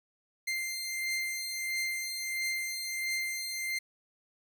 sawtooth beating tone pair, 2093 / 2094.5 Hz, C7 / C7, 0 / +1 cents, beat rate 1.5 Hz, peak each -30 / -35 dBFS, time 0.47-3.79 s, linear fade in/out 10 ms, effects none

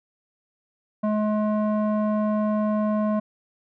square tone with low-pass filter, 212.4 Hz, G#3, 39 cents sharp, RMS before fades -23 dBFS, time 1.03-3.2 s, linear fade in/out 10 ms, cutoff 880 Hz, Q 2.5, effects none

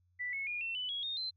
sine tone with pitch steps, 1975.5 / 2192 / 2432 / 2699 / 2994 / 3322 / 3686 / 4090 Hz, B6 / C#7 / D#7 / E7 / F#7 / G#7 / A#7 / C8, 0 / -20 / -40 / +40 / +20 / 0 / -20 / -40 cents, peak -35 dBFS, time 0.19-1.31 s, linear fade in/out 20 ms, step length 140 ms, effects added 89 Hz sine -69 dBFS peak until 1.36 s

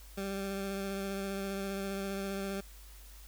20% pulse tone with vibrato, 196 Hz, G3, in tune, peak -30 dBFS, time 0.17-2.61 s, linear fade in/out 10 ms, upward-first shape sine, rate 15 Hz, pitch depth 16 cents each way, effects added 50 Hz sine -50 dBFS peak until 3.27 s + white hiss -57 dBFS RMS until 3.27 s

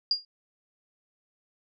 sine tone with exponential decay, 4823 Hz, D8, 45 cents sharp, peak -18 dBFS, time 0.11-0.25 s, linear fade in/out 2 ms, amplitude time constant 30 ms, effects none

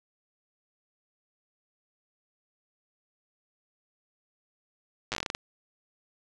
slowing click train, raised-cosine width 0.2 ms, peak -13 dBFS, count 11, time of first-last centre 5.12-5.349 s, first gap 8 ms, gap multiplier 1.22, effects resampled to 22050 Hz

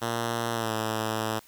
5% pulse tone with pitch glide, 116.54 to 110.13 Hz, A#2 to A2, 0 to +2 cents, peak -16 dBFS, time 0.01-1.4 s, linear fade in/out 20 ms, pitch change -98 cents, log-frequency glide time 0.52-0.72 s, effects white hiss -56 dBFS RMS until 1.47 s

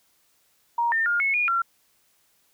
sine tone with pitch steps, 941 / 1807 / 1415 / 2193 / 2439 / 1367 Hz, A#5 / A6 / F6 / C#7 / D#7 / F6, +16 / +46 / +22 / -19 / -35 / -37 cents, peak -20 dBFS, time 0.78-1.62 s, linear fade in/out 5 ms, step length 140 ms, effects white hiss -65 dBFS RMS until 2.53 s

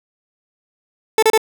30% pulse tone bursts, 440 Hz, A4, in tune, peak -7 dBFS, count 3, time 1.18-1.377 s, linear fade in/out 2 ms, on 45 ms, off 31 ms, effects none

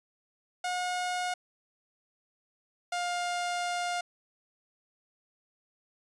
sawtooth tone pair in turn, 722 / 706.3 Hz, F#5 / F5, -43 / +19 cents, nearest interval unison, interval 38 cents, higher first, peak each -26 dBFS, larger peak neither, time 0.64-1.34 / 2.92-4.01 s, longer second, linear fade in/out 5 ms, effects resampled to 22050 Hz

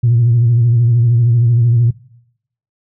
sine tone with vibrato, 118.3 Hz, A#2, 26 cents sharp, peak -7 dBFS, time 0.03-1.91 s, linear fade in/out 10 ms, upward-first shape triangle, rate 13 Hz, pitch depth 79 cents each way, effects noise-tail reverb RT60 0.8 s tail -20 dB re dry + tanh soft clip ceiling -4 dBFS

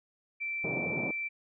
sine tone, 2338 Hz, D7, 8 cents flat, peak -32 dBFS, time 0.4-1.29 s, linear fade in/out 20 ms
pink band-pass noise, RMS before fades -36 dBFS, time 0.64-1.11 s, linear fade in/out 2 ms, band 140 to 740 Hz, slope 24 dB/octave
effects none

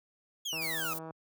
30% pulse exponential sweep, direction down, 3400 to 1221 Hz, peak -31 dBFS, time 0.45-0.94 s, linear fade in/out 10 ms
click train, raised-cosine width 1 ms, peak -30 dBFS, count 94, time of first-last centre 0.53-1.108 s, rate 161 Hz
violet noise, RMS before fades -39 dBFS, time 0.61-0.99 s, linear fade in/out 10 ms
effects high-pass 100 Hz 12 dB/octave

